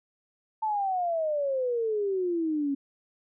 sine exponential sweep, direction down, 888 to 273.3 Hz, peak -25 dBFS, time 0.62-2.75 s, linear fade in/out 10 ms, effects none

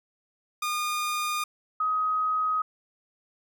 sawtooth / sine tone pair in turn, 1218 / 1260.2 Hz, D#6 / D#6, -37 / +22 cents, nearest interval minor second, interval 59 cents, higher second, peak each -23 dBFS, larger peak neither, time 0.62-1.44 / 1.8-2.62 s, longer neither, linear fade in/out 5 ms, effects none

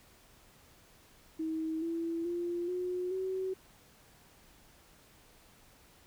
sine tone with pitch steps, 319.2 / 332.8 / 346.9 / 361.6 / 377 Hz, D#4 / E4 / F4 / F#4 / F#4, +44 / +17 / -12 / -40 / +32 cents, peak -32 dBFS, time 1.39-3.54 s, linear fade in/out 10 ms, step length 430 ms, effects pink hiss -61 dBFS RMS until 6.06 s

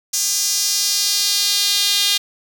sawtooth tone with high-pass filter sweep, 404.8 Hz, G#4, 44 cents flat, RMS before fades -18 dBFS, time 0.13-2.18 s, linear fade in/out 10 ms, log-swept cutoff 6100 to 3600 Hz, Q 2.6, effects none

